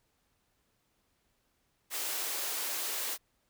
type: high-pass noise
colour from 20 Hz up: white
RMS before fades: -35 dBFS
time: 1.9-3.18 s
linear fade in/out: 50 ms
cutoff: 320 Hz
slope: 24 dB/octave
effects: pink hiss -75 dBFS RMS until 3.49 s